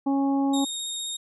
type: harmonic tone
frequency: 275.4 Hz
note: C#4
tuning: 11 cents flat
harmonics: 1 / 2 / 3 / 4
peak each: -21 / -35 / -30 / -41 dBFS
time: 0.06-0.65 s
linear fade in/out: 10 ms
type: tone with vibrato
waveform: 25% pulse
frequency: 3714 Hz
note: A#7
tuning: 7 cents flat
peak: -25 dBFS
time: 0.53-1.17 s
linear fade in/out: 10 ms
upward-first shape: square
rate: 15 Hz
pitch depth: 15 cents each way
effects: none